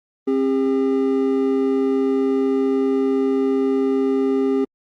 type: tone pair together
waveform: triangle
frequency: 267 / 402.5 Hz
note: C4 / G4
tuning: +35 / +46 cents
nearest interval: perfect fifth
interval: 711 cents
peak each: -17 dBFS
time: 0.27-4.65 s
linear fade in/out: 10 ms
effects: Opus 32 kbps